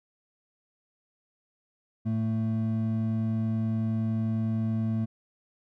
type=tone pair together; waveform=triangle; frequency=111.2 / 222.4 Hz; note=A2 / A3; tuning=+19 / +19 cents; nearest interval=octave; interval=1200 cents; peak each=-26 dBFS; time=2.05-5.06 s; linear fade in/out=20 ms; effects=none